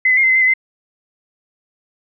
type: tone with pitch steps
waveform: sine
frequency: 2042 / 2014 / 2133 / 2067 / 2044 / 2081 / 2021 / 2071 Hz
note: C7 / B6 / C7 / C7 / C7 / C7 / B6 / C7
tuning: -43 / +33 / +33 / -22 / -41 / -10 / +39 / -18 cents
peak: -10 dBFS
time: 0.05-0.538 s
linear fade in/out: 5 ms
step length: 61 ms
effects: none